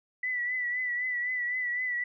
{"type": "tone with vibrato", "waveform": "sine", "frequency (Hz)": 1975.5, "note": "B6", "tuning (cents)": 0, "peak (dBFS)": -28, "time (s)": [0.23, 2.04], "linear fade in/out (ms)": 5, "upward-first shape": "triangle", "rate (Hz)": 3.9, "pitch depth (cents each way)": 51, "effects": []}